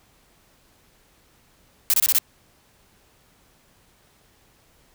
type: noise bursts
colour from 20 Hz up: blue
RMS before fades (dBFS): -18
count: 5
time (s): 1.9-2.185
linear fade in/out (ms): 0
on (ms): 37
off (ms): 25
effects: pink hiss -59 dBFS RMS until 4.94 s